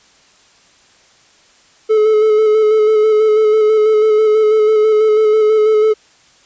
triangle tone with vibrato, 431.3 Hz, A4, 35 cents flat, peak -6 dBFS, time 1.89-5.94 s, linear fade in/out 20 ms, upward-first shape square, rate 6.1 Hz, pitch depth 20 cents each way, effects white hiss -49 dBFS RMS until 6.45 s + resampled to 16000 Hz

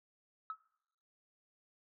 sine tone with exponential decay, 1292 Hz, E6, 35 cents flat, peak -34 dBFS, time 0.5-0.6 s, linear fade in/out 1 ms, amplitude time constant 20 ms, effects noise-tail reverb RT60 0.8 s tail -21 dB re dry + tanh soft clip ceiling -31 dBFS

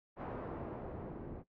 white noise with low-pass filter sweep, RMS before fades -44 dBFS, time 0.16-1.44 s, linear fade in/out 50 ms, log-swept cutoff 780 to 330 Hz, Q 0.77, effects noise-tail reverb RT60 0.1 s tail -17 dB re dry + low-pass 2000 Hz 12 dB/octave

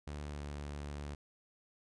sawtooth tone with pitch glide, 73.5 to 72.57 Hz, D2 to D2, +2 to -20 cents, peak -37 dBFS, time 0.07-1.15 s, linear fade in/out 5 ms, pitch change -22 cents, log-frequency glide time 0.3-0.38 s, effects resampled to 22050 Hz

